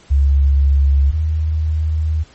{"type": "tone pair in turn", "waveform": "sine", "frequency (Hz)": [69.5, 78.16], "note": ["C#2", "D#2"], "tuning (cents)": [5, 8], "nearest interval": "major second", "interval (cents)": 203, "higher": "second", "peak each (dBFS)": [-9, -14], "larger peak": "first", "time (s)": [[0.1, 1.12], [1.12, 2.24]], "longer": "second", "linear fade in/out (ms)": 20, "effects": ["pink hiss -47 dBFS RMS until 2.34 s", "MP3 32 kbps"]}